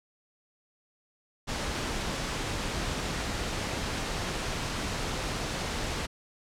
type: noise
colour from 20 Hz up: pink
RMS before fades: -32 dBFS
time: 1.47-6.07 s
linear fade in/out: 20 ms
effects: low-pass 7000 Hz 12 dB/octave